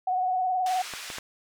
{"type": "tone with vibrato", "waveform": "sine", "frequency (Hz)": 740, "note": "F#5", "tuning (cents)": 0, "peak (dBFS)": -23, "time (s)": [0.07, 0.82], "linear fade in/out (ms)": 5, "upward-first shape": "sine", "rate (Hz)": 19, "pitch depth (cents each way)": 38}
{"type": "band-pass noise", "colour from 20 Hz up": "pink", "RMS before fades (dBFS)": -39, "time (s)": [0.66, 1.19], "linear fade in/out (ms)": 2, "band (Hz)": [1500, 8500], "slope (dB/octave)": 12}
{"type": "clicks", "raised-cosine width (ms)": 0.5, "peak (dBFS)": -21, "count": 3, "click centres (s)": [0.937, 1.102, 1.184]}
{"effects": []}